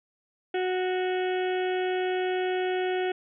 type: harmonic tone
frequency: 368.4 Hz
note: F#4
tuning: 7 cents flat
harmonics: 1 / 2 / 4 / 5 / 6 / 7 / 8 / 9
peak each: -26 / -32 / -38 / -40 / -42 / -43 / -44 / -45 dBFS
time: 0.54-3.12 s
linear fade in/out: 5 ms
effects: none